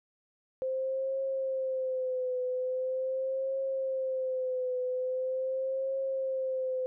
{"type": "tone with vibrato", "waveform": "sine", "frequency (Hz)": 520, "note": "C5", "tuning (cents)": -11, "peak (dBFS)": -29, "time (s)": [0.62, 6.86], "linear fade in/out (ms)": 0, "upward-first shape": "triangle", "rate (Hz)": 0.42, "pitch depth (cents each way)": 58, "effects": []}